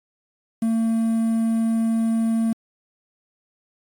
triangle tone with quantisation, 226.1 Hz, A3, 47 cents sharp, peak -16 dBFS, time 0.62-2.53 s, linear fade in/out 5 ms, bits 7, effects AAC 64 kbps

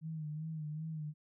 sine tone with vibrato, 155.56 Hz, D#3, in tune, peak -38 dBFS, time 0.01-1.14 s, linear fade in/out 50 ms, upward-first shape sine, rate 2.6 Hz, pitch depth 57 cents each way, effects none

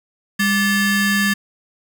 40% pulse ring-modulated tone, 970 Hz, B5, 31 cents flat, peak -11 dBFS, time 0.39-1.34 s, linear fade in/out 10 ms, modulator 768 Hz, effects none

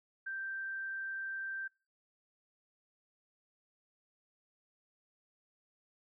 sine tone, 1568 Hz, G6, in tune, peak -37 dBFS, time 0.26-1.68 s, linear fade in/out 10 ms, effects noise-tail reverb RT60 0.3 s tail -22 dB re dry

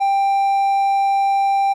triangle tone, 789 Hz, G5, 11 cents sharp, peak -12 dBFS, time 0-1.74 s, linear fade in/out 20 ms, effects none

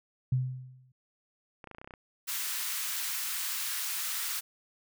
sine tone with exponential decay, 128.3 Hz, C3, 34 cents flat, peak -22 dBFS, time 0.32-0.92 s, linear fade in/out 5 ms, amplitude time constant 130 ms
clicks, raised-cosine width 0.5 ms, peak -30 dBFS, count 10, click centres 1.642 / 1.673 / 1.713 / 1.748 / 1.784 / 1.815 / 1.845 / 1.875 / 1.908 / 1.938 s
white high-pass noise, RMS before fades -34 dBFS, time 2.27-4.41 s, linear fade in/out 20 ms, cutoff 1100 Hz, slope 24 dB/octave
effects none

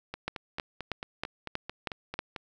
two click trains, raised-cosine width 0.3 ms, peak -20 / -15 dBFS, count 11 / 7, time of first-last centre 0.14-2.362 / 0.28-2.191 s, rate 4.5 / 3.14 Hz, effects none

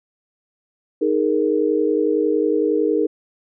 sine chord, D# suspended fourth, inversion none, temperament equal, 311.1 / 415.3 / 466.2 Hz, D#4 / G#4 / A#4, 0 / 0 / 0 cents, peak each -20 dBFS, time 1.01-3.07 s, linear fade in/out 10 ms, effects none

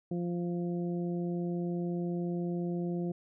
harmonic tone, 174.2 Hz, F3, 4 cents flat, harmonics 1 / 2 / 3 / 4, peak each -32 / -36 / -45 / -48 dBFS, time 0.11-3.12 s, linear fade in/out 5 ms, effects none

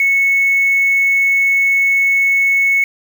sine tone with quantisation, 2204 Hz, C#7, 11 cents flat, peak -10 dBFS, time 0-2.84 s, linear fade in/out 2 ms, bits 5, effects none

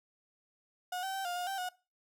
35% pulse tone with pitch steps, 725 / 770 / 775 / 707 / 715 / 779 / 728 Hz, F#5 / G5 / G5 / F5 / F5 / G5 / F#5, -35 / -31 / -20 / +21 / +41 / -11 / -28 cents, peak -33 dBFS, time 0.92-1.69 s, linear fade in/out 5 ms, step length 110 ms, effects noise-tail reverb RT60 0.3 s tail -20 dB re dry

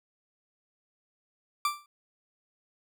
40% pulse tone with exponential decay, 1174.7 Hz, D6, in tune, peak -21 dBFS, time 1.65-1.86 s, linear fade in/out 2 ms, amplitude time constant 45 ms, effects none

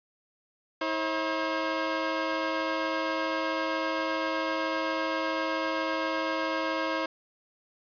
15% pulse tone pair together, 321 / 537.6 Hz, E4 / C5, -46 / +47 cents, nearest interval major sixth, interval 893 cents, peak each -24 dBFS, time 0.81-7.06 s, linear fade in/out 5 ms, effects resampled to 11025 Hz + 8-bit

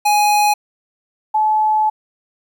square / sine tone pair in turn, 833 / 860.9 Hz, G#5 / A5, +5 / -38 cents, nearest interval minor second, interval 57 cents, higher second, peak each -12 dBFS, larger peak neither, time 0.05-0.54 / 1.34-1.9 s, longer second, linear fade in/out 10 ms, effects 9-bit

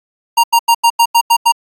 square tone bursts, 932.3 Hz, A#5, in tune, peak -7 dBFS, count 8, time 0.37-1.522 s, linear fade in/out 10 ms, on 67 ms, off 88 ms, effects AAC 64 kbps

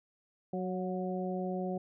harmonic tone with a mistuned harmonic, 185 Hz, F#3, in tune, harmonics 1 / 2 / 3 / 4, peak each -35 / -38 / -40 / -41 dBFS, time 0.53-1.78 s, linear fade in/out 5 ms, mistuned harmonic 4, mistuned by -26 cents, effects none

